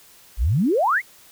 sine exponential sweep, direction up, 45 to 2289 Hz, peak -16 dBFS, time 0.37-1.02 s, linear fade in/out 50 ms, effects white hiss -50 dBFS RMS until 1.31 s

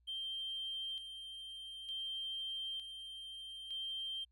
triangle tone with tremolo, 3153 Hz, G7, 9 cents sharp, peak -36 dBFS, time 0.07-4.25 s, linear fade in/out 20 ms, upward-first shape square, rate 0.55 Hz, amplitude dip 60%, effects tanh soft clip ceiling -36 dBFS + added 60 Hz sine -69 dBFS peak until 4.31 s

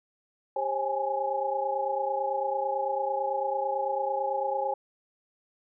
sine tone cluster, 397.5 / 538 / 816 / 845 Hz, G4 / C5 / G#5 / G#5, +24 / +48 / -31 / +30 cents, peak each -38 / -30 / -31 / -32 dBFS, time 0.56-4.74 s, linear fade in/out 5 ms, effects none

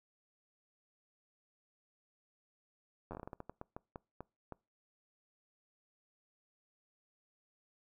slowing click train, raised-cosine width 1 ms, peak -30 dBFS, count 16, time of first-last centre 3.11-4.523 s, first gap 10 ms, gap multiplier 1.28, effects noise-tail reverb RT60 0.3 s tail -25 dB re dry

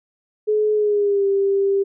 sine tone with pitch glide, 425.5 to 394.7 Hz, G#4 to G4, +42 to +12 cents, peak -15 dBFS, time 0.47-1.84 s, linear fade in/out 20 ms, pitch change -130 cents, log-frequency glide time 0.74-1.26 s, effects none

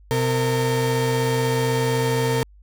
35% pulse tone pair together, 128.2 / 456.9 Hz, C3 / A#4, -35 / -35 cents, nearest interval octave + minor seventh, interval 2200 cents, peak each -20 / -20 dBFS, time 0.11-2.43 s, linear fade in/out 0 ms, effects added 50 Hz sine -46 dBFS peak until 2.62 s

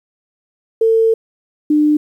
sine tone pair in turn, 450 / 300.3 Hz, A4 / D4, +39 / +39 cents, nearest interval perfect fifth, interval 700 cents, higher first, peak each -9 dBFS, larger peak neither, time 0.81-1.14 / 1.7-1.97 s, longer first, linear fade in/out 5 ms, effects 8-bit

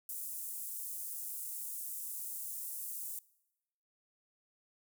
pink high-pass noise, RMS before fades -42 dBFS, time 0.09-3.19 s, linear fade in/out 2 ms, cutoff 9000 Hz, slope 24 dB/octave, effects noise-tail reverb RT60 0.9 s tail -22 dB re dry

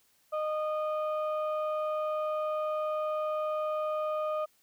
sine tone pair together, 615 / 1230 Hz, D#5 / D#6, -20 / -20 cents, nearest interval octave, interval 1200 cents, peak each -28 / -32 dBFS, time 0.32-4.46 s, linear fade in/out 20 ms, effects tanh soft clip ceiling -26 dBFS + white hiss -68 dBFS RMS until 4.62 s

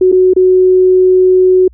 sine tone with dropouts, 370 Hz, F#4, in tune, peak -4 dBFS, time 0.01-1.68 s, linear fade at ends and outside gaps 5 ms, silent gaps 0.118-0.124 / 0.336-0.363 s, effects added 60 Hz sine -37 dBFS peak until 1.73 s

